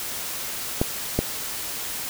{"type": "clicks", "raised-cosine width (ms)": 2, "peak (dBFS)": -6, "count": 2, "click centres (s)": [0.815, 1.19], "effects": ["white hiss -31 dBFS RMS until 2.09 s"]}